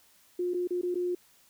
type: tone with dropouts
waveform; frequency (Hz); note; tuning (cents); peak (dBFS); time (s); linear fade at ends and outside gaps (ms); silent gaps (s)
sine; 356.4; F4; +35; -27; 0.39-1.15; 5; 0.537-0.543 / 0.674-0.706 / 0.814-0.831 / 0.945-0.954
effects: white hiss -62 dBFS RMS until 1.49 s